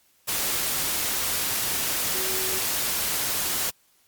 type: tone in noise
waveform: sine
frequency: 375.9 Hz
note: F#4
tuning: 27 cents sharp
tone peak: -34 dBFS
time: 2.14-2.6 s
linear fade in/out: 20 ms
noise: white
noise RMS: -26 dBFS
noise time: 0.27-3.71 s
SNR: -11 dB
effects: white hiss -63 dBFS RMS until 4.07 s + Opus 48 kbps